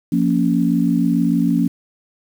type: chord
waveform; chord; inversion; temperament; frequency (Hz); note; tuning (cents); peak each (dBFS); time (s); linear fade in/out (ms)
sine; Bb minor; second; just; 174.81 / 233.1 / 279.7; F3 / Bb3 / Db4; +2 / 0 / +16; -18; 0.12-1.68; 5
effects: 7-bit